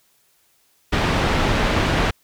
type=low-pass noise; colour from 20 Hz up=pink; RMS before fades=-19 dBFS; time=0.92-2.11 s; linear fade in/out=10 ms; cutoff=3100 Hz; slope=12 dB/octave; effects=white hiss -61 dBFS RMS until 2.23 s